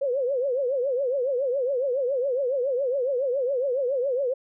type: tone with vibrato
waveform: sine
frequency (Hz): 523.3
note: C5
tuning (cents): 0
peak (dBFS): -22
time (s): 0.01-4.34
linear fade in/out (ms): 10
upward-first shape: triangle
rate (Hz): 7.2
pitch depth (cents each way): 180
effects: none